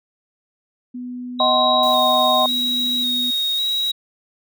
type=tone with pitch glide; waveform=sine; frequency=247.7 to 245.6 Hz; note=B3 to B3; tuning=+5 to -9 cents; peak=-27 dBFS; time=0.94-3.31 s; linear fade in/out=10 ms; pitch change=-14 cents; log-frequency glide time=2.12-3.19 s
type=tone with vibrato; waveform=sine; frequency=3791 Hz; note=A#7; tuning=28 cents sharp; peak=-18 dBFS; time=1.39-3.92 s; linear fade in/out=10 ms; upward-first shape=square; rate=0.91 Hz; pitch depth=19 cents each way
type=chord; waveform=sine; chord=C diminished; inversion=first; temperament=just; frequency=627.9 / 753.5 / 1046.5 Hz; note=Eb5 / Gb5 / C6; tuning=+16 / +31 / 0 cents; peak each=-19 / -19 / -19 dBFS; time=1.4-2.46 s; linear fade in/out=2 ms
type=noise; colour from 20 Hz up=blue; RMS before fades=-35 dBFS; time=1.83-3.91 s; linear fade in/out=0 ms
effects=none